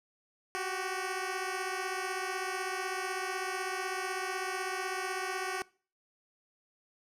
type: beating tone pair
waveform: 10% pulse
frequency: 370 / 386 Hz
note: F#4 / G4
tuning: 0 / -27 cents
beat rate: 16 Hz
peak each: -27 / -29 dBFS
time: 0.55-5.62 s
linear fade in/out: 0 ms
effects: noise-tail reverb RT60 0.4 s tail -22 dB re dry + low-pass 11000 Hz 12 dB/octave